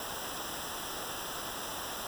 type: noise with comb filter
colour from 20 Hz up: pink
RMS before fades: -39 dBFS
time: 0-2.07 s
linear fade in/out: 2 ms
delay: 0.45 ms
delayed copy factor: -0.8
effects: none